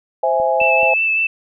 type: chord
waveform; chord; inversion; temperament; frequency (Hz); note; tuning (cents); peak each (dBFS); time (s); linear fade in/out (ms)
sine; C augmented; none; equal; 523.3 / 659.3 / 830.6; C5 / E5 / G#5; 0 / 0 / 0; -18; 0.23-0.94; 5
type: click train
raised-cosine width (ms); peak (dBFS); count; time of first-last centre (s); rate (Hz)
2; -22; 3; 0.4-0.831; 4.64
type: tone with vibrato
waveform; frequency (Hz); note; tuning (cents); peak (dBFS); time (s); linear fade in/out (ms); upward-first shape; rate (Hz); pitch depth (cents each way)
sine; 2637; E7; 0; -14; 0.6-1.27; 5; sine; 5.3; 17
effects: none